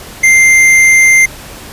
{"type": "tone with tanh clipping", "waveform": "triangle", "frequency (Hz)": 2093, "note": "C7", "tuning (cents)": 0, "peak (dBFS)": -5, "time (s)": [0.23, 1.26], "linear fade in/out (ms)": 10, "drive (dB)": 17, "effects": ["pink hiss -30 dBFS RMS until 1.72 s", "resampled to 32000 Hz"]}